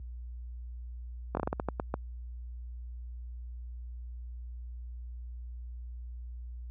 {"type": "slowing click train", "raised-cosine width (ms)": 1, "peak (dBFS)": -16, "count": 10, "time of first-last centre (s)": [1.35, 1.941], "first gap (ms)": 21, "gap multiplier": 1.27, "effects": ["added 60 Hz sine -33 dBFS peak until 6.7 s", "high-pass 80 Hz 12 dB/octave"]}